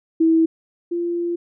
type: tone pair in turn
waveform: sine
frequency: 325.2 / 344.5 Hz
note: E4 / F4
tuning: -23 / -24 cents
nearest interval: minor second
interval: 99 cents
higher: second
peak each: -12 / -20 dBFS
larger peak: first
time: 0.2-0.46 / 0.91-1.36 s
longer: second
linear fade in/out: 10 ms
effects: none